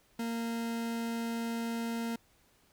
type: tone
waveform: 40% pulse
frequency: 230.9 Hz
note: A#3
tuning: 16 cents flat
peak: -32 dBFS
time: 0.19-2.16 s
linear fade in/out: 5 ms
effects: pink hiss -67 dBFS RMS until 2.72 s